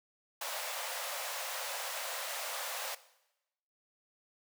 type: high-pass noise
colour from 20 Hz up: pink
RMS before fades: -39 dBFS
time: 0.41-2.95 s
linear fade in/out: 5 ms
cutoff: 510 Hz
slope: 96 dB/octave
effects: noise-tail reverb RT60 0.9 s tail -17 dB re dry